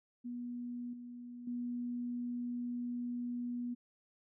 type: tone with level steps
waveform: sine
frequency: 242.7 Hz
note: B3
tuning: 30 cents flat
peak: -39 / -45 / -36 dBFS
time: 0.24-3.75 s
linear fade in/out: 20 ms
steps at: 0.93 / 1.47 s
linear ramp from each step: 5 ms
effects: none